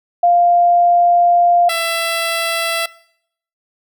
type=tone pair in turn; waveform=sine / 10% pulse; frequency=698.5 / 667.6 Hz; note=F5 / E5; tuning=0 / +22 cents; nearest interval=minor second; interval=78 cents; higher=first; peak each=-8 dBFS; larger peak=neither; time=0.23-1.69 / 1.69-2.86 s; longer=first; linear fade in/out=5 ms; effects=noise-tail reverb RT60 0.7 s tail -21 dB re dry